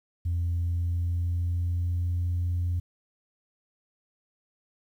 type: tone with pitch glide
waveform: sine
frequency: 85.8 to 87.55 Hz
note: F2 to F2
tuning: -30 to +5 cents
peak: -23 dBFS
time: 0.25-2.8 s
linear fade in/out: 10 ms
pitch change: +35 cents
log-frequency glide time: 0.57-2.19 s
effects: tanh soft clip ceiling -22 dBFS + 10-bit